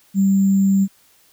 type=tone with sample-and-hold; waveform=sine; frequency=195 Hz; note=G3; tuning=9 cents flat; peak=-12 dBFS; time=0.14-0.88 s; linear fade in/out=50 ms; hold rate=7350 Hz; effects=white hiss -55 dBFS RMS until 1.32 s